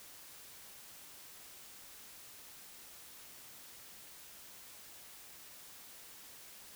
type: silence
effects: white hiss -54 dBFS RMS until 6.75 s